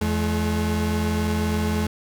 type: tone pair together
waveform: 35% pulse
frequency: 83.71 / 213.5 Hz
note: E2 / G#3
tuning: +27 / +48 cents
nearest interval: octave + major third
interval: 1621 cents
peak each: -22 / -22 dBFS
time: 0.01-1.87 s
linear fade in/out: 5 ms
effects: none